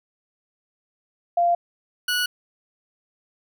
sine / 20% pulse tone pair in turn, 693 / 1468.4 Hz, F5 / F#6, -14 / -14 cents, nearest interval octave + minor second, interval 1300 cents, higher second, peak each -16 dBFS, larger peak neither, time 1.37-1.55 / 2.08-2.26 s, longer neither, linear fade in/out 5 ms, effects none

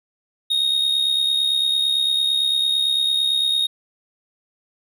triangle tone with amplitude modulation, 3729 Hz, A#7, in tune, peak -13 dBFS, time 0.5-3.67 s, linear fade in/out 10 ms, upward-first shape sine, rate 68.9 Hz, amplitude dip 55%, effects none

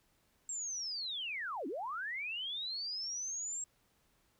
sine linear two-way sweep, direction down then up, 7610 to 246.9 to 7610 Hz, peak -37 dBFS, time 0.49-3.64 s, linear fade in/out 2 ms, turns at 1.67 s, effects pink hiss -73 dBFS RMS until 4.39 s

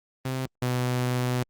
sawtooth tone pair in turn, 130.4 / 124.94 Hz, C3 / B2, -5 / +20 cents, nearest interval minor second, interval 75 cents, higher first, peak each -23 / -20 dBFS, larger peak second, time 0.25-0.46 / 0.62-1.43 s, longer second, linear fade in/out 5 ms, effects Opus 32 kbps

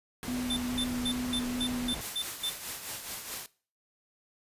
pink noise, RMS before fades -39 dBFS, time 0.23-2.01 s, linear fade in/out 0 ms
sine tone with vibrato, 247 Hz, B3, in tune, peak -31 dBFS, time 0.28-1.93 s, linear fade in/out 0 ms, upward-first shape square, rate 2.4 Hz, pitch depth 9 cents each way
square tone bursts, 3548 Hz, A7, 14 cents sharp, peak -30 dBFS, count 8, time 0.5-2.498 s, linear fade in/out 5 ms, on 66 ms, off 210 ms
white noise with tremolo, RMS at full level -36 dBFS, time 2.01-3.46 s, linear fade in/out 0 ms, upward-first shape triangle, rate 4.7 Hz, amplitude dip 60%
effects noise-tail reverb RT60 0.4 s tail -20 dB re dry + resampled to 32000 Hz

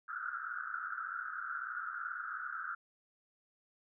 white band-pass noise, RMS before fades -41 dBFS, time 0.08-2.75 s, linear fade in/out 10 ms, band 1300 to 1500 Hz, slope 96 dB/octave, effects none

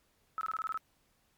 sine tone bursts, 1300 Hz, E6, 24 cents flat, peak -32 dBFS, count 8, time 0.38-0.775 s, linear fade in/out 0 ms, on 31 ms, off 21 ms, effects pink hiss -72 dBFS RMS until 1.37 s + MP3 96 kbps

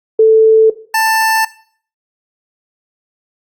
sine / 25% pulse tone pair in turn, 441.4 / 886.4 Hz, A4 / A5, +5 / +13 cents, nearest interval octave, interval 1208 cents, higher second, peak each -3 / -7 dBFS, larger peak first, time 0.19-0.7 / 0.94-1.45 s, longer neither, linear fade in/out 5 ms, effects noise-tail reverb RT60 0.5 s tail -17 dB re dry + Opus 48 kbps

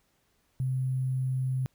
sine tone with sample-and-hold, 130 Hz, C3, 11 cents flat, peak -26 dBFS, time 0.6-1.66 s, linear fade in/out 0 ms, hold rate 11025 Hz, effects pink hiss -71 dBFS RMS until 1.74 s

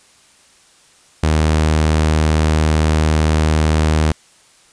sawtooth tone, 77.78 Hz, D#2, in tune, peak -8 dBFS, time 1.23-4.12 s, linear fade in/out 5 ms, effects white hiss -50 dBFS RMS until 4.72 s + resampled to 22050 Hz

